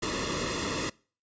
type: noise with comb filter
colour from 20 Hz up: pink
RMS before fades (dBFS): -31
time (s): 0.02-0.9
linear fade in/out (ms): 10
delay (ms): 1.3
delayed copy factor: -0.85
effects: noise-tail reverb RT60 0.4 s tail -24 dB re dry + resampled to 16000 Hz